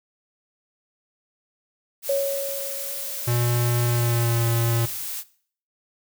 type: noise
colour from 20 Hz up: blue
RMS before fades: -31 dBFS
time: 2.02-5.24 s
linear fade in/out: 50 ms
type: tone with exponential decay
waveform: sine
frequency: 554.4 Hz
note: C#5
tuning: in tune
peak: -18 dBFS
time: 2.09-3.61 s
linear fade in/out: 5 ms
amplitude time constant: 330 ms
type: tone with pitch glide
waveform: square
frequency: 120 to 116.38 Hz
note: B2 to A#2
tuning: -49 to -2 cents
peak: -21 dBFS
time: 3.27-4.86 s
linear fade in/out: 10 ms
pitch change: -53 cents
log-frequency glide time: 3.84-4.43 s
effects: noise-tail reverb RT60 0.5 s tail -18 dB re dry